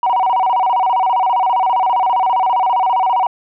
sine tone with vibrato, 849 Hz, G#5, 38 cents sharp, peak -10 dBFS, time 0.03-3.27 s, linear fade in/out 2 ms, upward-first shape square, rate 15 Hz, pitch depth 210 cents each way, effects tanh soft clip ceiling -9 dBFS

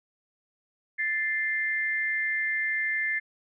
sine tone pair together, 1759.2 / 2092 Hz, A6 / C7, -1 / -1 cents, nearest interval minor third, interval 300 cents, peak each -28 dBFS, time 0.98-3.2 s, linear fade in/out 20 ms, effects none

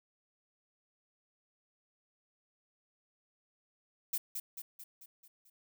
violet noise with echo, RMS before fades -34 dBFS, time 4.13-4.18 s, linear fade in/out 5 ms, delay 220 ms, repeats 6, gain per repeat -5 dB, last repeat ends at 5.5 s, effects none

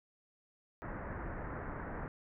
pink low-pass noise, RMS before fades -42 dBFS, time 0.82-2.08 s, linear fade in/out 0 ms, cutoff 1900 Hz, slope 48 dB/octave, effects none

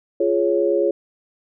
sine chord, Db major, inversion first, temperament just, 346.5 / 415.8 / 554.4 Hz, F4 / Ab4 / Db5, -14 / +2 / 0 cents, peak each -20 dBFS, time 0.2-0.91 s, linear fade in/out 5 ms, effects none

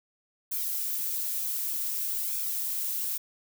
violet noise with flanger, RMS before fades -31 dBFS, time 0.51-3.18 s, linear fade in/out 10 ms, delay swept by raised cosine 1 to 6 ms, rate 0.54 Hz, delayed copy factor -0.55, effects none

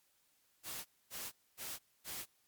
white noise bursts, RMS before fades -44 dBFS, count 4, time 0.63-2.26 s, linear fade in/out 50 ms, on 220 ms, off 250 ms, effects white hiss -74 dBFS RMS until 2.47 s + MP3 96 kbps

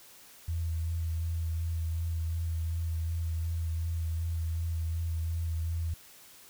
sine tone with vibrato, 82.41 Hz, E2, in tune, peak -29 dBFS, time 0.48-5.94 s, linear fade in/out 5 ms, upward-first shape sine, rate 2.7 Hz, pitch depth 23 cents each way, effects white hiss -54 dBFS RMS until 6.49 s

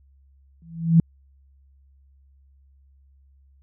sine tone with exponential growth, 165.4 Hz, E3, 6 cents sharp, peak -8 dBFS, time 0.62-1 s, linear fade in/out 2 ms, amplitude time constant 81 ms, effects added 68 Hz sine -53 dBFS peak until 3.62 s

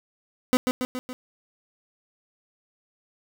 30% pulse tone with echo, 253.1 Hz, B3, 43 cents sharp, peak -14 dBFS, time 0.53-0.57 s, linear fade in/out 0 ms, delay 140 ms, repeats 4, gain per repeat -4 dB, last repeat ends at 1.13 s, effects none

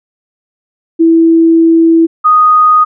sine tone pair in turn, 329 / 1242.1 Hz, E4 / D#6, -3 / -3 cents, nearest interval octave + major seventh, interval 2300 cents, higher second, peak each -3 dBFS, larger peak neither, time 0.99-2.07 / 2.24-2.85 s, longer first, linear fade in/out 20 ms, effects none

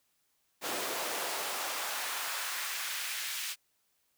pink noise with high-pass filter sweep, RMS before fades -36 dBFS, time 0.61-3.56 s, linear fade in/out 50 ms, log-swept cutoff 400 to 2500 Hz, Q 1.1, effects white hiss -75 dBFS RMS until 4.17 s

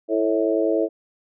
harmonic tone with a mistuned harmonic, 110 Hz, A2, in tune, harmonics 3 / 4 / 5 / 6, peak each -22 / -23 / -24 / -25 dBFS, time 0.08-0.89 s, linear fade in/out 50 ms, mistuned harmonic 6, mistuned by -33 cents, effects none

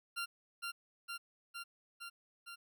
20% pulse tone with echo, 1385 Hz, F6, 15 cents flat, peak -32 dBFS, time 0.16-0.26 s, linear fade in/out 20 ms, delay 460 ms, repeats 5, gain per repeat -2 dB, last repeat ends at 2.56 s, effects none

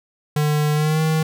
square tone with pitch glide, 150 to 157.91 Hz, D3 to D#3, +37 to +26 cents, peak -17 dBFS, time 0.36-1.23 s, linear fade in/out 5 ms, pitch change +89 cents, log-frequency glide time 0.74-1.01 s, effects none

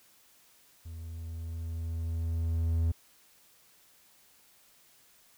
triangle tone with level ramp, 82.41 Hz, E2, in tune, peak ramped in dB -38 to -22 dBFS, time 0.85-2.92 s, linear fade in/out 10 ms, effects white hiss -62 dBFS RMS until 5.37 s

